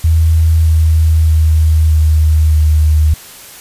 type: tone with pitch steps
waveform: sine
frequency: 80.7 / 79.73 / 78.77 / 77.82 / 76.88 Hz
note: E2 / D#2 / D#2 / D#2 / D#2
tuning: -36 / +43 / +22 / +1 / -20 cents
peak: -6 dBFS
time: 0.04-3.14 s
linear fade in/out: 5 ms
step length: 620 ms
effects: white hiss -34 dBFS RMS until 3.6 s + resampled to 32000 Hz